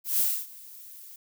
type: noise with ADSR envelope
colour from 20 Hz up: violet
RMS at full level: -23 dBFS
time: 0.04-1.16 s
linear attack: 150 ms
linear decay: 270 ms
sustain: -23 dB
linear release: 3 ms
effects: none